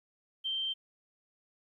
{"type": "tone", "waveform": "sine", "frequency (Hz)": 3136, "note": "G7", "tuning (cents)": 0, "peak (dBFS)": -31, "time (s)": [0.44, 0.74], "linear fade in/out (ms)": 20, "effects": ["12-bit"]}